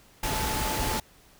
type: tone in noise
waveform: sine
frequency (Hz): 870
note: A5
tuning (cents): -20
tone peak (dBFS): -33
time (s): 0.23-1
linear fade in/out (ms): 5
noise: pink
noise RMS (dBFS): -29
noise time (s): 0.23-1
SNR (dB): -7
effects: pink hiss -57 dBFS RMS until 1.39 s